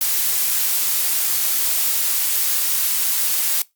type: noise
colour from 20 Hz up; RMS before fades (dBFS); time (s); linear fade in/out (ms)
blue; -19; 0.01-3.62; 2
effects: noise-tail reverb RT60 0.2 s tail -22 dB re dry + Opus 48 kbps